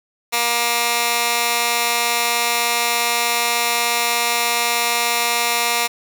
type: tone with high-pass filter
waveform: 15% pulse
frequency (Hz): 236.7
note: A#3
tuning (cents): +27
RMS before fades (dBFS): -19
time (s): 0.32-5.88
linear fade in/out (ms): 20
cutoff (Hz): 1200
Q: 0.52
effects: none